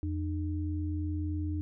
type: tone pair together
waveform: sine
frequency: 85.28 / 303.9 Hz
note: F2 / D#4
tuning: -41 / -41 cents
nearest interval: octave + minor seventh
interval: 2200 cents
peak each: -31 / -36 dBFS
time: 0.03-1.61 s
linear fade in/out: 0 ms
effects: none